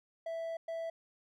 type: tone bursts at uneven times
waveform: triangle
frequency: 659.3 Hz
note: E5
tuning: in tune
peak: -34 dBFS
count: 2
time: 0.26-0.57 / 0.68-0.9 s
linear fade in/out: 5 ms
effects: none